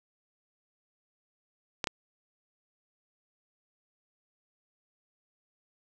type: clicks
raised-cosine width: 0.2 ms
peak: -12 dBFS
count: 2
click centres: 1.842 / 1.872 s
effects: none